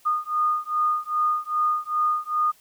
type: beating tone pair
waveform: sine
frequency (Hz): 1225 / 1227.5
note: D#6 / D#6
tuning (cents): -27 / -24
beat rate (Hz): 2.5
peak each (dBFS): -24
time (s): 0.05-2.52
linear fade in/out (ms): 20
effects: white hiss -57 dBFS RMS until 2.6 s